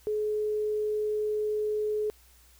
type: tone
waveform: sine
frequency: 424.7 Hz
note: G#4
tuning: 39 cents sharp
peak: -26 dBFS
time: 0.07-2.1 s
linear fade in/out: 0 ms
effects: added 60 Hz sine -58 dBFS peak until 2.59 s + white hiss -60 dBFS RMS until 2.59 s